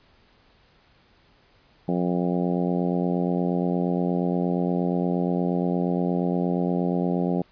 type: harmonic tone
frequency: 88.5 Hz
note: F2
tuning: 23 cents sharp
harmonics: 2 / 3 / 4 / 5 / 6 / 7 / 8 / 9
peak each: -24 / -28 / -30 / -32 / -34 / -35 / -36 / -37 dBFS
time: 1.88-7.42 s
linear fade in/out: 5 ms
effects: pink hiss -59 dBFS RMS until 7.51 s + resampled to 11025 Hz